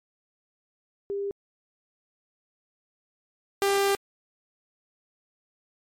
sine / sawtooth tone pair in turn, 400 / 396.8 Hz, G4 / G4, +35 / +21 cents, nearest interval unison, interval 14 cents, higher first, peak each -27 / -17 dBFS, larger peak second, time 1.1-1.31 / 3.62-3.95 s, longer second, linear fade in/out 0 ms, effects MP3 64 kbps

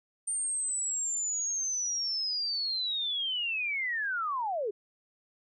sine linear sweep, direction down, 8900 to 383 Hz, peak -29 dBFS, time 0.27-4.71 s, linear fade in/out 10 ms, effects none

